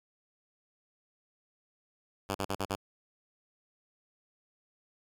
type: tone bursts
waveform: 5% pulse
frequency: 98 Hz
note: G2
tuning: in tune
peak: -20 dBFS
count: 5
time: 2.29-2.755 s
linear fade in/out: 5 ms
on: 57 ms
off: 45 ms
effects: AAC 64 kbps